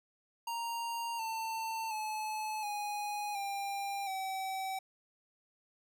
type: tone with pitch steps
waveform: square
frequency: 932 / 896.1 / 861.6 / 828.4 / 796.5 / 765.8 Hz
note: A#5 / A5 / A5 / G#5 / G5 / G5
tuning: -1 / +31 / -37 / -5 / +27 / -41 cents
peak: -36 dBFS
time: 0.47-4.79 s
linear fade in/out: 5 ms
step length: 720 ms
effects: none